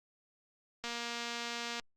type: click train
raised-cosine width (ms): 0.2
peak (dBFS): -22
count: 227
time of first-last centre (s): 0.84-1.798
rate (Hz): 236
effects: Opus 48 kbps